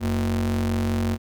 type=ring-modulated tone; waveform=square; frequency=69.2 Hz; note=C#2; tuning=2 cents flat; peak=-19 dBFS; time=0-1.18 s; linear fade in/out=50 ms; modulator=161 Hz; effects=none